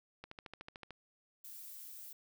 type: click train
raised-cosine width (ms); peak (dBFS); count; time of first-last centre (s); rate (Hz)
0.3; -31; 10; 0.24-0.907; 13.5
type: noise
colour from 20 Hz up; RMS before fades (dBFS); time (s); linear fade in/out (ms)
violet; -50; 1.44-2.13; 5
effects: none